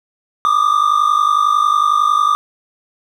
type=tone pair together; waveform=triangle; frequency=1174.7 / 1225.7 Hz; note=D6 / D#6; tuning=0 / -26 cents; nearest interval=minor second; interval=74 cents; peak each=-12 dBFS; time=0.45-2.35 s; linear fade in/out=0 ms; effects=none